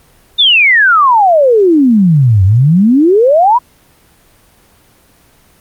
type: exponential two-way sweep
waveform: sine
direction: down then up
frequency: 3684 to 91 to 1018 Hz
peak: -4 dBFS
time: 0.38-3.59 s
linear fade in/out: 20 ms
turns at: 2.44 s
effects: pink hiss -47 dBFS RMS until 5.6 s + Opus 24 kbps